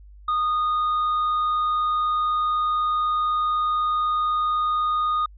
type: tone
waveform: triangle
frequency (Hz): 1232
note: D#6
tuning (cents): -17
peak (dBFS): -18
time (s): 0.28-5.26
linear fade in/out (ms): 5
effects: added 50 Hz sine -43 dBFS peak until 5.37 s + resampled to 11025 Hz